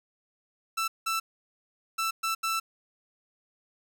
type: tone bursts at uneven times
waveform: sawtooth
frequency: 1329 Hz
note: E6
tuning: 14 cents sharp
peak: -23 dBFS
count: 5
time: 0.77-0.88 / 1.06-1.2 / 1.98-2.11 / 2.23-2.35 / 2.43-2.6 s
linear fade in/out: 10 ms
effects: none